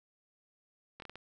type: slowing click train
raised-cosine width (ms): 0.3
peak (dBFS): -30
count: 5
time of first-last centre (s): 1-1.156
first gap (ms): 22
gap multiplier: 1.4
effects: none